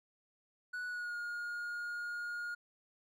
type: tone with pitch glide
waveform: triangle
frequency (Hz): 1475 to 1428.1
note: F#6 to F6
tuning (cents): -6 to +38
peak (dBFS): -36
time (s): 0.73-2.55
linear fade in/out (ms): 10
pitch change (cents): -56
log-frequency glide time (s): 0.87-1.16
effects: none